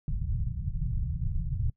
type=low-pass noise; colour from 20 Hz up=pink; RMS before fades=-30 dBFS; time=0.08-1.7 s; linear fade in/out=2 ms; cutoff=160 Hz; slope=48 dB/octave; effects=noise-tail reverb RT60 0.1 s tail -21 dB re dry